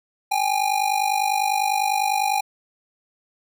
square ring-modulated tone, 810 Hz, G#5, 43 cents flat, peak -17 dBFS, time 0.31-2.41 s, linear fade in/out 10 ms, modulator 25 Hz, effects none

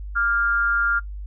sine tone with amplitude modulation, 1396.9 Hz, F6, in tune, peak -15 dBFS, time 0.15-1 s, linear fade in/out 20 ms, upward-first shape sine, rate 220 Hz, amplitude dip 60%, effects noise-tail reverb RT60 0.1 s tail -19 dB re dry + added 50 Hz sine -30 dBFS peak until 1.26 s

